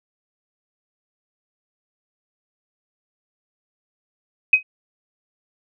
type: tone with exponential decay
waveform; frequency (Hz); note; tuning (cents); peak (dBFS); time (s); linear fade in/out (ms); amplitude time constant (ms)
sine; 2524; D#7; +24; -5; 4.53-4.63; 5; 20
effects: none